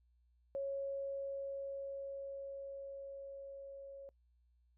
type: tone with level ramp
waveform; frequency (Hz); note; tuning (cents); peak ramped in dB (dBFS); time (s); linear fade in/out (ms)
sine; 551; C#5; -11; -36 to -48; 0.55-4.09; 0
effects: noise-tail reverb RT60 0.1 s tail -25 dB re dry + added 60 Hz sine -69 dBFS peak until 4.77 s